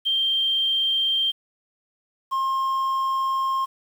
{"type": "tone pair in turn", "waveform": ["sine", "triangle"], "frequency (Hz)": [3164, 1066.3], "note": ["G7", "C6"], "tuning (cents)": [15, 32], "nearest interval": "octave + perfect fifth", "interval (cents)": 1883, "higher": "first", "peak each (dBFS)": [-19, -19], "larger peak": "neither", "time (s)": [[0.05, 1.32], [2.31, 3.66]], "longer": "second", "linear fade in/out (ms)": 20, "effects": ["8-bit"]}